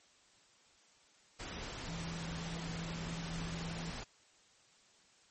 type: tone in noise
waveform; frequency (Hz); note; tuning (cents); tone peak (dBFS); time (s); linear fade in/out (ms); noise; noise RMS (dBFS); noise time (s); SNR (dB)
sine; 166.4; E3; +17; -41; 1.88-3.91; 10; pink; -44; 1.39-4.04; 0
effects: white hiss -66 dBFS RMS until 5.3 s + MP3 32 kbps